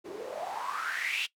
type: noise with band-pass filter sweep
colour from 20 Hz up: white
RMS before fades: -35 dBFS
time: 0.04-1.27 s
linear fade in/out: 20 ms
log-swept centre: 340 to 3000 Hz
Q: 8.1
effects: noise-tail reverb RT60 0.1 s tail -19 dB re dry